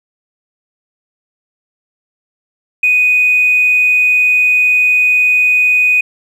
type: tone with tanh clipping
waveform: triangle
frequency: 2489 Hz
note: D#7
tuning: in tune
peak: -7 dBFS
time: 2.83-6.01 s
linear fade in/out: 5 ms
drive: 1 dB
effects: none